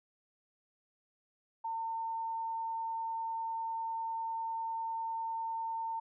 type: tone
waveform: sine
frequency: 905 Hz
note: A5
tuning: 48 cents sharp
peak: -34 dBFS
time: 1.64-6 s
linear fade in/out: 10 ms
effects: none